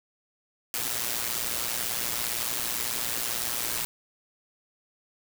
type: noise with amplitude modulation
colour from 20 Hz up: white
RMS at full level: -27 dBFS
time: 0.74-3.85 s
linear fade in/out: 0 ms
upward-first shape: sine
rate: 118 Hz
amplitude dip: 70%
effects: none